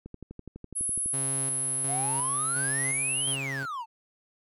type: click train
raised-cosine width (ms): 3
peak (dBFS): -28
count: 13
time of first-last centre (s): 0.06-1.06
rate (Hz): 12
type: tone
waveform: sine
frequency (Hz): 10670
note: E9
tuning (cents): +20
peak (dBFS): -27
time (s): 0.75-3.36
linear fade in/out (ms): 20
type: tone with tremolo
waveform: sawtooth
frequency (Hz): 136.3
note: C#3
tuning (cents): -29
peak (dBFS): -30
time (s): 1.13-3.66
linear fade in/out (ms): 10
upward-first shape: square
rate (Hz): 1.4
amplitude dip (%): 45
type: exponential two-way sweep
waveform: triangle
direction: up then down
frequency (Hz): 679 to 3248 to 861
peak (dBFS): -30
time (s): 1.87-3.86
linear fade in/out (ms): 50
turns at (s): 3.3
effects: none